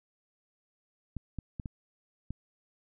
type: clicks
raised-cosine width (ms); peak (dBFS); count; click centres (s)
5; -24; 5; 1.167 / 1.387 / 1.598 / 1.658 / 2.306
effects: none